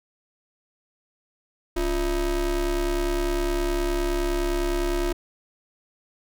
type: ring-modulated tone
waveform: square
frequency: 157.1 Hz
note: D#3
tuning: 17 cents sharp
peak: -20 dBFS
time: 1.76-5.13 s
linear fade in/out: 10 ms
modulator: 192 Hz
effects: none